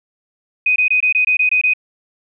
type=tone bursts; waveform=sine; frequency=2500 Hz; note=D#7; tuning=8 cents sharp; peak=-11 dBFS; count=9; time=0.66-1.736 s; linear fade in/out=5 ms; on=100 ms; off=22 ms; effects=none